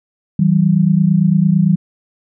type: tone pair together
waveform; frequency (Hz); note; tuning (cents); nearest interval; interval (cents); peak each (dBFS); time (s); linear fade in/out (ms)
sine; 161.7 / 190.6; E3 / G3; -33 / -48; minor third; 285; -12; 0.39-1.76; 5
effects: none